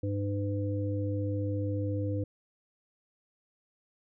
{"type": "harmonic tone", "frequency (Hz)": 100.8, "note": "G2", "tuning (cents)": 49, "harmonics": [1, 3, 5], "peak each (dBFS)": [-30, -35, -37], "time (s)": [0.03, 2.24], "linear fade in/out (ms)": 5, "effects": []}